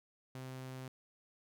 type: tone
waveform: sawtooth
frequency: 130 Hz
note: C3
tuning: 11 cents flat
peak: -40 dBFS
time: 0.35-0.88 s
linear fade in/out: 2 ms
effects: none